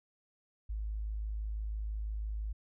sine tone, 53 Hz, G#1, 36 cents sharp, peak -34 dBFS, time 0.69-2.53 s, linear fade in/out 10 ms, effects none

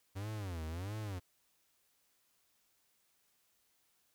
45% pulse tone with vibrato, 92.5 Hz, F#2, in tune, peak -39 dBFS, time 0.15-1.2 s, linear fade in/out 20 ms, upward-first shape sine, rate 1.5 Hz, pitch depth 280 cents each way, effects white hiss -75 dBFS RMS until 4.14 s

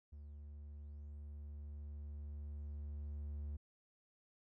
triangle tone with level ramp, 73.2 Hz, D2, 5 cents flat, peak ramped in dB -48 to -39 dBFS, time 0.12-3.57 s, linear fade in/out 10 ms, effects none

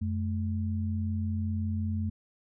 sine tone pair together, 91 / 216.4 Hz, F#2 / A3, -28 / -29 cents, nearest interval octave + minor third, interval 1499 cents, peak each -29 / -33 dBFS, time 0.01-2.1 s, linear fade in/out 10 ms, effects none

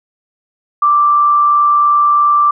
sine tone with amplitude modulation, 1174.7 Hz, D6, in tune, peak -6 dBFS, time 0.82-2.51 s, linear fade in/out 5 ms, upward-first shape sine, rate 143 Hz, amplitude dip 25%, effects none

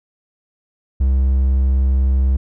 triangle tone, 66 Hz, C2, 16 cents sharp, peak -10 dBFS, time 1-2.37 s, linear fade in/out 10 ms, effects none

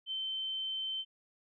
sine tone, 3091 Hz, G7, 25 cents flat, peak -34 dBFS, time 0.06-1.05 s, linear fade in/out 50 ms, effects none

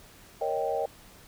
sine chord, Eb dominant seventh, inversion second, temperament equal with one note detuned, 466.2 / 554.4 / 624.8 / 784 Hz, Bb4 / Db5 / Eb5 / G5, 0 / 0 / +7 / 0 cents, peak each -32 dBFS, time 0.41-0.86 s, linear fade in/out 5 ms, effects pink hiss -53 dBFS RMS until 1.27 s

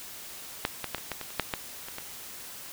clicks, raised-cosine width 0.3 ms, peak -9 / -15 / -13 / -23 / -15 / -20 / -28 / -8 / -12 / -24 / -21 dBFS, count 11, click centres 0.651 / 0.843 / 0.947 / 0.982 / 1.117 / 1.213 / 1.305 / 1.397 / 1.538 / 1.885 / 1.984 s, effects white hiss -43 dBFS RMS until 2.72 s

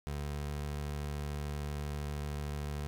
25% pulse tone with pitch glide, 72.6 to 73.15 Hz, D2 to D2, -19 to -6 cents, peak -32 dBFS, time 0.07-2.87 s, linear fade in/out 0 ms, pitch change +13 cents, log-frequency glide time 0.19-0.68 s, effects none

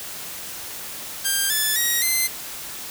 5% pulse tone with pitch steps, 1593 / 1737.2 / 1894.4 / 2066 Hz, G6 / A6 / A#6 / C7, +27 / -23 / +27 / -22 cents, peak -9 dBFS, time 1.24-2.28 s, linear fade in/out 20 ms, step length 260 ms, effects white hiss -34 dBFS RMS until 2.9 s

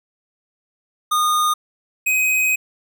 square tone pair in turn, 1226 / 2519 Hz, D#6 / D#7, -26 / +21 cents, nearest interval octave, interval 1247 cents, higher second, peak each -16 dBFS, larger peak neither, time 1.11-1.54 / 2.06-2.56 s, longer second, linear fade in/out 10 ms, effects none

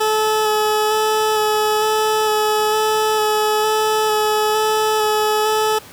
20% pulse tone with vibrato, 430 Hz, A4, 40 cents flat, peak -10 dBFS, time 0-5.79 s, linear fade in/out 10 ms, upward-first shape square, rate 1.1 Hz, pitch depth 10 cents each way, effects pink hiss -40 dBFS RMS until 5.92 s + high-pass 100 Hz 12 dB/octave

